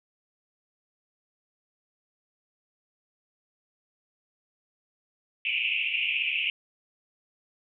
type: band-pass noise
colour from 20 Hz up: white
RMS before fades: -28 dBFS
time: 5.45-6.5 s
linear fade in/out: 2 ms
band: 2300 to 2900 Hz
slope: 96 dB/octave
effects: none